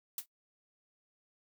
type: noise with exponential decay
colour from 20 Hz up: blue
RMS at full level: -33 dBFS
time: 0.18-0.26 s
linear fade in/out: 2 ms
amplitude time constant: 17 ms
effects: noise-tail reverb RT60 0.1 s tail -19 dB re dry